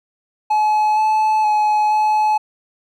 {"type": "tone with pitch steps", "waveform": "triangle", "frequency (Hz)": [853, 865, 848, 855], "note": ["G#5", "A5", "G#5", "A5"], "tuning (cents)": [46, -30, 36, -50], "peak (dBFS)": -11, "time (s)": [0.5, 2.38], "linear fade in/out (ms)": 10, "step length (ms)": 470, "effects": []}